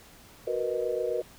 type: chord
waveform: sine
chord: B major seventh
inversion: second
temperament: equal with one note detuned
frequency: 370 / 466.2 / 493.9 / 620.5 Hz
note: F#4 / A#4 / B4 / D#5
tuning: 0 / 0 / 0 / -5 cents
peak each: -34 / -31 / -31 / -34 dBFS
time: 0.47-1.22 s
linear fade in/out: 5 ms
effects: pink hiss -53 dBFS RMS until 1.38 s